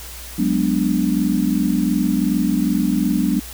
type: chord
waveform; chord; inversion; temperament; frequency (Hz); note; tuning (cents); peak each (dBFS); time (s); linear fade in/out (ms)
sine; G# half-diminished seventh; third; equal; 185 / 207.7 / 246.9 / 293.7; F#3 / G#3 / B3 / D4; 0 / 0 / 0 / 0; -21; 0.38-3.4; 10
effects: added 60 Hz sine -36 dBFS peak until 3.53 s + white hiss -36 dBFS RMS until 3.53 s